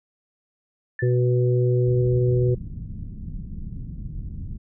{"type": "tone with exponential decay", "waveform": "sine", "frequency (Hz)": 1760, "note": "A6", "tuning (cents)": 0, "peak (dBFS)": -26, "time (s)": [0.99, 1.18], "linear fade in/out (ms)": 2, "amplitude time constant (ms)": 40}
{"type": "harmonic tone", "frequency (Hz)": 123.47, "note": "B2", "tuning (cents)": 0, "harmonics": [1, 3, 4], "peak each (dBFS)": [-18, -23, -28], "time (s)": [1.02, 2.55], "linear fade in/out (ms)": 10}
{"type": "low-pass noise", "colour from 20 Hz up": "pink", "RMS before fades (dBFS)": -33, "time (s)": [1.86, 4.58], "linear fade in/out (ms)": 20, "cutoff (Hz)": 200, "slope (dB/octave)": 24}
{"effects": []}